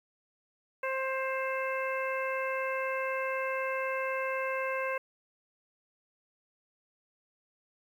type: harmonic tone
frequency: 528 Hz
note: C5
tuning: 16 cents sharp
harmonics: 1 / 2 / 3 / 4 / 5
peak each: -33 / -36 / -38 / -39 / -40 dBFS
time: 0.83-4.98 s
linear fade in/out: 5 ms
effects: 10-bit